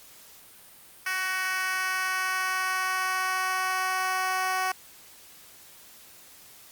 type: tone with high-pass filter sweep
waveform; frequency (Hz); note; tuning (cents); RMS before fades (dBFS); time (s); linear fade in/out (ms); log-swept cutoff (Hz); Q
10% pulse; 373.8; F#4; +18; -28; 1.06-4.72; 5; 1600 to 770; 1.6
effects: white hiss -51 dBFS RMS until 6.71 s + Opus 48 kbps